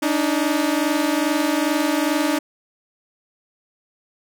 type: tone pair together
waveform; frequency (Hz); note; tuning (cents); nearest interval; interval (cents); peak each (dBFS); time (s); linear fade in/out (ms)
sawtooth; 288.7 / 311.1; D4 / D#4; -30 / 0; minor second; 130; -17; 0.02-2.39; 10
effects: none